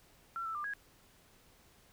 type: tone with pitch steps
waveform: sine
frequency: 1357 / 1322 / 1193 / 1653 Hz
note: E6 / E6 / D6 / G#6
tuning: +50 / +5 / +27 / -9 cents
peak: -36 dBFS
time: 0.36-0.736 s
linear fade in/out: 0 ms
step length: 94 ms
effects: pink hiss -64 dBFS RMS until 1.92 s